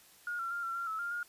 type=tone with pitch steps; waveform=sine; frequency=1429 / 1361 / 1398 / 1357 / 1380 / 1303 / 1398 / 1422 Hz; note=F6 / F6 / F6 / E6 / F6 / E6 / F6 / F6; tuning=+39 / -45 / +1 / +50 / -21 / -20 / +1 / +31 cents; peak=-34 dBFS; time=0.27-1.23 s; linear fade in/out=2 ms; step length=120 ms; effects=white hiss -60 dBFS RMS until 1.28 s + resampled to 32000 Hz